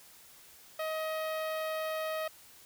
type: tone with notch filter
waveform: sawtooth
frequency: 631 Hz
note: D#5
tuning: 24 cents sharp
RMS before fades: -35 dBFS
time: 0.79-2.28 s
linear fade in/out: 5 ms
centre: 7100 Hz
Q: 0.68
effects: white hiss -56 dBFS RMS until 2.65 s